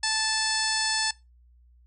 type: harmonic tone with a mistuned harmonic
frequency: 877 Hz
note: A5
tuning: 6 cents flat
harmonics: 1 / 2 / 3 / 4 / 5 / 6 / 7 / 8 / 9 / 10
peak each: -33 / -30 / -37 / -36 / -31 / -29 / -39 / -39 / -36 / -36 dBFS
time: 0.03-1.11 s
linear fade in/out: 5 ms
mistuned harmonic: 7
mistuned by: +24 cents
effects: noise-tail reverb RT60 0.2 s tail -19 dB re dry + added 60 Hz sine -54 dBFS peak until 1.86 s